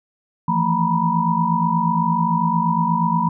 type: tone cluster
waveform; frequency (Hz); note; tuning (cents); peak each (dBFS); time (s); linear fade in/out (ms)
sine; 162.1 / 170.7 / 224.4 / 938 / 986; E3 / F3 / A3 / A#5 / B5; -29 / -39 / +34 / +11 / -3; -26 / -21 / -24 / -23 / -20; 0.48-3.29; 5
effects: none